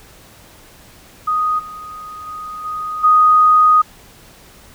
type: tone with level steps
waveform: sine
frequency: 1244.5 Hz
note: D#6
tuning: in tune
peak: -14 / -29 / -26 / -21 / -7 dBFS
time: 1.27-3.82 s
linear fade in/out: 10 ms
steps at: 1.58 / 2.26 / 2.64 / 3.03 s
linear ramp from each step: 20 ms
effects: pink hiss -44 dBFS RMS until 4.74 s